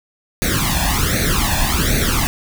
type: noise with flanger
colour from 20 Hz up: pink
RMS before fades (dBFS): -17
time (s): 0.42-2.27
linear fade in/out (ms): 0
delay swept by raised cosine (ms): 0.48 to 1.18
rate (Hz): 1.3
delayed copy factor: +0.9
effects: none